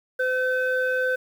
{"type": "tone pair together", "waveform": "sine", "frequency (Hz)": [511, 1529.6], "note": ["C5", "G6"], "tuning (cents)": [-41, -43], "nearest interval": "octave + perfect fifth", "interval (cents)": 1898, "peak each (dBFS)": -22, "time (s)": [0.19, 1.16], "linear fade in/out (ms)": 10, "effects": ["tanh soft clip ceiling -17 dBFS", "8-bit"]}